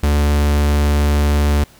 45% pulse tone, 73.1 Hz, D2, 7 cents flat, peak -12 dBFS, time 0.03-1.64 s, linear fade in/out 5 ms, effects pink hiss -47 dBFS RMS until 1.79 s

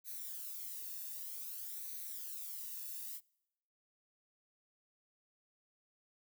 violet noise with flanger, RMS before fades -45 dBFS, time 0.04-3.21 s, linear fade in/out 50 ms, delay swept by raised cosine 0.48 to 1.12 ms, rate 0.53 Hz, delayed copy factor +0.65, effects noise-tail reverb RT60 0.9 s tail -26 dB re dry

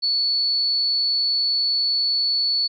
sine tone, 4435 Hz, C#8, in tune, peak -18 dBFS, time 0.02-2.68 s, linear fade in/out 20 ms, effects none

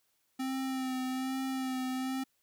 square tone with vibrato, 260.9 Hz, C4, 5 cents flat, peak -33 dBFS, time 0.39-2.24 s, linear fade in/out 10 ms, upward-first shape sine, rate 1.2 Hz, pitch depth 25 cents each way, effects white hiss -75 dBFS RMS until 2.42 s

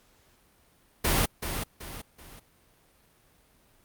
pink noise with echo, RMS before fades -24 dBFS, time 1.04-1.26 s, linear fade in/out 10 ms, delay 380 ms, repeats 3, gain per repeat -8 dB, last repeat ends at 2.4 s, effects pink hiss -63 dBFS RMS until 3.84 s + Opus 48 kbps

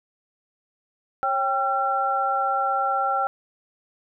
sine tone cluster, 547 / 788 / 1358 Hz, C#5 / G5 / F6, -23 / +9 / -49 cents, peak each -30 / -23 / -24 dBFS, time 1.23-3.27 s, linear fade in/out 0 ms, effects none

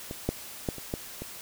clicks, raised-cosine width 2 ms, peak -22 / -12 / -14 / -27 / -16 / -23 dBFS, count 6, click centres 0.111 / 0.29 / 0.688 / 0.783 / 0.939 / 1.22 s, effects white hiss -43 dBFS RMS until 1.41 s

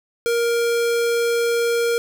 square tone, 468.9 Hz, A#4, 10 cents sharp, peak -18 dBFS, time 0.26-1.98 s, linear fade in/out 0 ms, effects none

